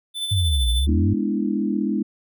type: tone with tremolo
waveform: square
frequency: 3520 Hz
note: A7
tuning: in tune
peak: -23 dBFS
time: 0.14-0.87 s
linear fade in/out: 50 ms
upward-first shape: sine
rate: 13 Hz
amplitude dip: 45%
type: exponential two-way sweep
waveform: sine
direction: down then up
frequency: 103.83 to 57 to 103.83 Hz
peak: -17 dBFS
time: 0.31-1.14 s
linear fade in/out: 10 ms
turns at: 0.7 s
type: chord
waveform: sine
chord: E dominant seventh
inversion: first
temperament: equal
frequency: 207.7 / 246.9 / 293.7 / 329.6 Hz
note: G#3 / B3 / D4 / E4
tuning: 0 / 0 / 0 / 0 cents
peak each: -23 / -27 / -26 / -27 dBFS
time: 0.87-2.03 s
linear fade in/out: 10 ms
effects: none